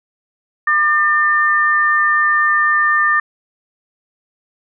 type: tone pair together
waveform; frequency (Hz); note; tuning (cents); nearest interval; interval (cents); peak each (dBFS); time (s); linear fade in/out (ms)
sine; 1200 / 1798; D6 / A6; +37 / +37; perfect fifth; 700; -15 / -13; 0.67-3.2; 5
effects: none